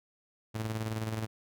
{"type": "tone with tremolo", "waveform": "sawtooth", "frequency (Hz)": 110, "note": "A2", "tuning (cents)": 0, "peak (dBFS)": -27, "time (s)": [0.54, 1.27], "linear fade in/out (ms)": 20, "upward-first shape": "square", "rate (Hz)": 19, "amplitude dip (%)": 45, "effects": []}